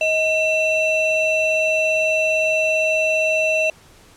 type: ring-modulated tone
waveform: triangle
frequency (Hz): 1661.2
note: G#6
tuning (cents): 0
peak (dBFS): -11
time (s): 0.01-3.7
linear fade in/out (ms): 2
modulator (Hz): 1030
effects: pink hiss -49 dBFS RMS until 4.16 s + low-pass 11000 Hz 12 dB/octave